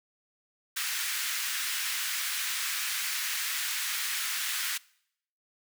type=high-pass noise; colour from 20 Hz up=pink; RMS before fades=-32 dBFS; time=0.76-4.78 s; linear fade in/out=10 ms; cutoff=1500 Hz; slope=24 dB/octave; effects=noise-tail reverb RT60 0.7 s tail -23 dB re dry